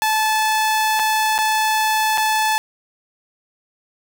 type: tone with dropouts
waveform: sawtooth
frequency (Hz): 869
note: A5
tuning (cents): -22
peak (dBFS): -12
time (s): 0.02-2.58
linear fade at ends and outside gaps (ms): 0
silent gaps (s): 0.992-0.996 / 1.38-1.387 / 2.175-2.18
effects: none